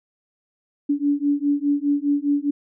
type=beating tone pair; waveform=sine; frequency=284.9 / 289.8 Hz; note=C#4 / D4; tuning=+48 / -23 cents; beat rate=4.9 Hz; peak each=-21 dBFS; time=0.89-2.51 s; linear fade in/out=10 ms; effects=none